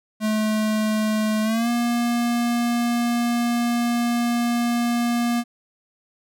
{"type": "tone with pitch glide", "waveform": "square", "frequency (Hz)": [215.6, 237.8], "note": ["A3", "A#3"], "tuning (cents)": [-35, 35], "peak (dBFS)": -20, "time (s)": [0.2, 5.44], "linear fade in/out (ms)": 50, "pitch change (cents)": 170, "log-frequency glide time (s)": [1.43, 1.69], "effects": []}